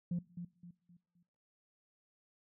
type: tone with echo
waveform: sine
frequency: 174.61 Hz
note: F3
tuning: in tune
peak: -31 dBFS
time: 0.11-0.19 s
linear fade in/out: 5 ms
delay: 260 ms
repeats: 4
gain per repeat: -9 dB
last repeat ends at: 1.23 s
effects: noise-tail reverb RT60 0.7 s tail -22 dB re dry + tanh soft clip ceiling -30 dBFS